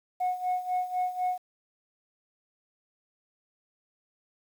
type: tone with tremolo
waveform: sine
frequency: 730 Hz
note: F#5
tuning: 24 cents flat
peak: -22 dBFS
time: 0.2-1.38 s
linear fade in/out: 10 ms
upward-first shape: sine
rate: 4 Hz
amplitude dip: 80%
effects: tanh soft clip ceiling -23 dBFS + 9-bit